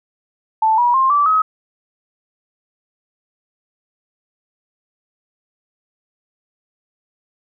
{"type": "tone with pitch steps", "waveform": "sine", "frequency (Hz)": [880, 965.2, 1058.7, 1161.2, 1273.6], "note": ["A5", "B5", "C6", "D6", "D#6"], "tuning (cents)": [0, -40, 20, -20, 40], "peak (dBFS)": -11, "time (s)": [0.62, 1.42], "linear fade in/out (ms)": 5, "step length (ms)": 160, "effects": []}